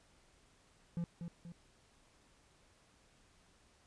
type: tone with echo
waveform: triangle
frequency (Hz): 170.8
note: F3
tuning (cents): -38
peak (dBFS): -33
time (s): 0.97-1.04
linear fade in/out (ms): 0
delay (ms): 240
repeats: 2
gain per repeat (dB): -6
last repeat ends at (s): 1.52
effects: pink hiss -68 dBFS RMS until 3.86 s + resampled to 22050 Hz